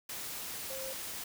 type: tone in noise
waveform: sine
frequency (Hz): 530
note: C5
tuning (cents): +22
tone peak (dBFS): -41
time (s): 0.7-0.93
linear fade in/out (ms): 5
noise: white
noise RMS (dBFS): -41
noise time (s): 0.09-1.24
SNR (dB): -3
effects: none